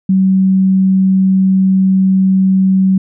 sine tone, 190 Hz, F#3, 46 cents sharp, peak -7 dBFS, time 0.09-2.98 s, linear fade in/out 5 ms, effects none

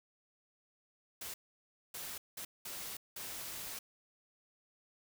white noise bursts at uneven times, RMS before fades -44 dBFS, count 5, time 1.21-1.34 / 1.94-2.18 / 2.37-2.45 / 2.65-2.97 / 3.16-3.79 s, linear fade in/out 5 ms, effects none

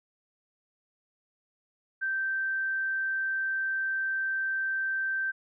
sine tone, 1560 Hz, G6, 9 cents flat, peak -27 dBFS, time 2.01-5.32 s, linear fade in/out 20 ms, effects none

